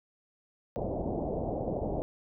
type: low-pass noise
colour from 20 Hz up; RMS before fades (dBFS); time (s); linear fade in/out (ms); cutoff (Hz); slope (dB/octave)
white; -33; 0.76-2.02; 0; 730; 48
effects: none